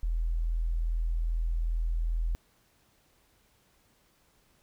sine tone, 41.25 Hz, E1, 2 cents sharp, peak -26 dBFS, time 0.03-2.35 s, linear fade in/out 0 ms, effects pink hiss -67 dBFS RMS until 4.62 s

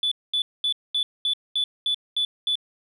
sine tone bursts, 3469 Hz, A7, 25 cents flat, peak -19 dBFS, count 9, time 0.03-2.555 s, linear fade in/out 2 ms, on 85 ms, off 220 ms, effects tanh soft clip ceiling -17 dBFS

